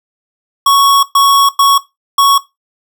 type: tone bursts at uneven times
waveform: square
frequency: 1111 Hz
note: C#6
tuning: 4 cents sharp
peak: -6 dBFS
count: 4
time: 0.66-1.03 / 1.15-1.49 / 1.59-1.78 / 2.18-2.38 s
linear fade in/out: 5 ms
effects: noise-tail reverb RT60 0.2 s tail -17 dB re dry